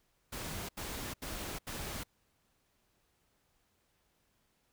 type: noise bursts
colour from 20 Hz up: pink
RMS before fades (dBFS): -41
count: 4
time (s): 0.32-2.037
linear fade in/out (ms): 10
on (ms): 370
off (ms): 79
effects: pink hiss -75 dBFS RMS until 4.72 s